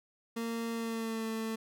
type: tone with pitch glide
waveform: 30% pulse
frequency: 230 to 222.8 Hz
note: A#3 to A3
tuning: -23 to +22 cents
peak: -31 dBFS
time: 0.36-1.56 s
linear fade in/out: 10 ms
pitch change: -55 cents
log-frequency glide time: 0.71-1.27 s
effects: none